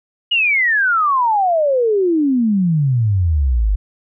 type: exponential sweep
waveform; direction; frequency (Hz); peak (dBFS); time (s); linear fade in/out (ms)
sine; down; 2924 to 47.2; -12; 0.31-3.76; 10
effects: none